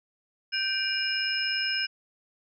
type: tone cluster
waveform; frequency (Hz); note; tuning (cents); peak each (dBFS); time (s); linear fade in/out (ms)
sine; 1562 / 2390 / 2863 / 5140; G6 / D7 / F7 / E8; -7 / +30 / +42 / -45; -31 / -33 / -33 / -29; 0.52-1.87; 20
effects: none